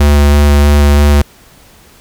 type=tone with vibrato; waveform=square; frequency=72.5 Hz; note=D2; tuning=22 cents flat; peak=-5 dBFS; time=0-1.22 s; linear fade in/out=5 ms; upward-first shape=square; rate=3.1 Hz; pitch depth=9 cents each way; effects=pink hiss -42 dBFS RMS until 2 s